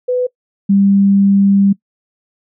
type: tone pair in turn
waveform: sine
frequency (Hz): 499 / 198.03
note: B4 / G3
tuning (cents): +18 / +18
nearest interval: octave + major third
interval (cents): 1600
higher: first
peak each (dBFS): -12 / -7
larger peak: second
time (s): 0.08-0.27 / 0.69-1.73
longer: second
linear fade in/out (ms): 10
effects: noise-tail reverb RT60 0.1 s tail -22 dB re dry